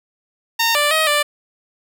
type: tone with pitch steps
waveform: 10% pulse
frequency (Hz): 918 / 588 / 631 / 589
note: A#5 / D5 / D#5 / D5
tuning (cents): -27 / +2 / +24 / +5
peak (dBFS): -6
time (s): 0.59-1.23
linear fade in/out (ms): 10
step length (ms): 160
effects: none